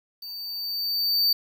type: tone with level ramp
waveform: square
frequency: 4594 Hz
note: D8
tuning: 39 cents flat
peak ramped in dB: -36 to -18 dBFS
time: 0.22-1.33 s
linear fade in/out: 5 ms
effects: 9-bit